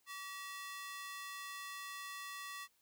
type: ring-modulated tone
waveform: sawtooth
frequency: 1532 Hz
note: G6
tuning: 40 cents flat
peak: -38 dBFS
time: 0.06-2.68 s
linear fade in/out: 50 ms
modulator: 391 Hz
effects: white hiss -75 dBFS RMS until 2.81 s

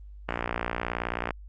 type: click train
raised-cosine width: 0.5 ms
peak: -13 dBFS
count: 61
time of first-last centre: 0.29-1.307 s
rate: 59 Hz
effects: added 50 Hz sine -42 dBFS peak until 1.48 s + Opus 24 kbps

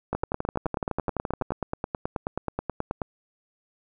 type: two click trains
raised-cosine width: 1 ms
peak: -13 / -13 dBFS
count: 17 / 28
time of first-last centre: 0.15-1.506 / 0.13-3.018 s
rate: 11.8 / 9.35 Hz
effects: none

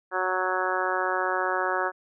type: harmonic tone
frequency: 185 Hz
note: F#3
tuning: in tune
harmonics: 2 / 3 / 4 / 5 / 6 / 7 / 8 / 9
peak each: -32 / -32 / -32 / -32 / -32 / -32 / -32 / -32 dBFS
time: 0.11-1.92 s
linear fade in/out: 50 ms
effects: none

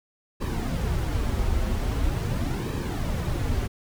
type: noise with flanger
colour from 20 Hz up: brown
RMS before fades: -26 dBFS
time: 0.4-3.68 s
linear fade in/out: 20 ms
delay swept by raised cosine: 1.4 to 7 ms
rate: 0.43 Hz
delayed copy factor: -0.6
effects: none

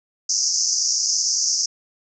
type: band-pass noise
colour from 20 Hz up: white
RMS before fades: -21 dBFS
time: 0.29-1.66 s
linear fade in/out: 5 ms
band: 5000 to 6600 Hz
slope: 96 dB/octave
effects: none

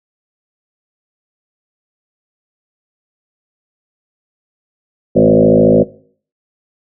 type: tone with frequency modulation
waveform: sine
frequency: 370 Hz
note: F#4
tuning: in tune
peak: -5 dBFS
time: 5.15-5.84 s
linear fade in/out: 20 ms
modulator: 53.8 Hz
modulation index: 4
effects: noise-tail reverb RT60 0.5 s tail -20 dB re dry

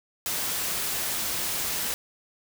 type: noise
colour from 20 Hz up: white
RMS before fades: -29 dBFS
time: 0.26-1.94 s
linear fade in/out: 0 ms
effects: none

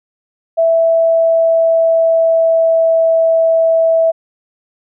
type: tone with pitch glide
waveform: sine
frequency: 659.3 to 654.7 Hz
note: E5 to E5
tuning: 0 to -12 cents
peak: -8 dBFS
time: 0.57-4.12 s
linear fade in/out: 20 ms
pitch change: -12 cents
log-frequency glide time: 0.77-3.11 s
effects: none

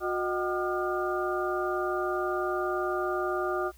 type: tone cluster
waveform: sine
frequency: 362.9 / 619 / 759 / 1205 / 1417 Hz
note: F#4 / D#5 / F#5 / D6 / F6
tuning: -34 / -9 / +44 / +44 / +25 cents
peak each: -30 / -34 / -36 / -33 / -37 dBFS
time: 0-3.72 s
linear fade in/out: 50 ms
effects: added 60 Hz sine -52 dBFS peak until 3.77 s + white hiss -60 dBFS RMS until 3.77 s

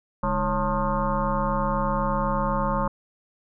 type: tone with frequency modulation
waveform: sine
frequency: 550 Hz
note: C#5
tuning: 14 cents flat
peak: -21 dBFS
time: 0.23-2.88 s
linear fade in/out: 5 ms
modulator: 172 Hz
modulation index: 3.8
effects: none

